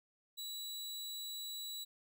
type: tone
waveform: sawtooth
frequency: 3925 Hz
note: B7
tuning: 11 cents flat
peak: -39 dBFS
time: 0.37-1.85 s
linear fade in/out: 20 ms
effects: none